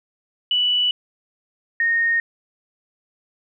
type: tone pair in turn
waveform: sine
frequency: 2960 / 1849.8 Hz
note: F#7 / A#6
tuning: 0 / -14 cents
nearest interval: minor sixth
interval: 814 cents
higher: first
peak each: -16 dBFS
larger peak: neither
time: 0.51-0.91 / 1.8-2.2 s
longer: neither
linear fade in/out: 2 ms
effects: none